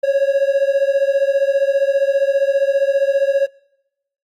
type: beating tone pair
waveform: triangle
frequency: 546 / 561 Hz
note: C#5 / C#5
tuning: -26 / +21 cents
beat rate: 15 Hz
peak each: -13 / -15 dBFS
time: 0.03-3.47 s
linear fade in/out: 10 ms
effects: noise-tail reverb RT60 0.8 s tail -24 dB re dry + Opus 48 kbps